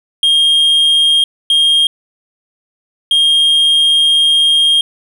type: tone bursts at uneven times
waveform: triangle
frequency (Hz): 3228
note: G#7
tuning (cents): -50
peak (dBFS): -6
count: 3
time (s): 0.23-1.24 / 1.5-1.87 / 3.11-4.81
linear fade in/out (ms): 2
effects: none